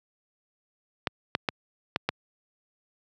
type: clicks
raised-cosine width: 0.3 ms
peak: -8 dBFS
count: 5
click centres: 1.072 / 1.351 / 1.488 / 1.961 / 2.09 s
effects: high-pass 100 Hz 12 dB/octave